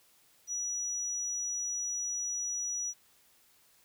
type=tone; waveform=sine; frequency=5850 Hz; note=F#8; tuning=21 cents flat; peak=-32 dBFS; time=0.47-2.94 s; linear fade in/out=50 ms; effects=white hiss -65 dBFS RMS until 3.84 s